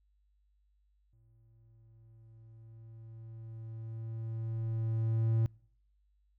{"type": "tone with exponential growth", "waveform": "triangle", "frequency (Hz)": 112.6, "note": "A2", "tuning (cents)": 40, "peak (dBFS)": -23, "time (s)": [1.13, 5.46], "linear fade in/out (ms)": 0, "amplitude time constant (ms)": 940, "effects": ["noise-tail reverb RT60 0.6 s tail -26 dB re dry", "added 50 Hz sine -68 dBFS peak until 6.38 s"]}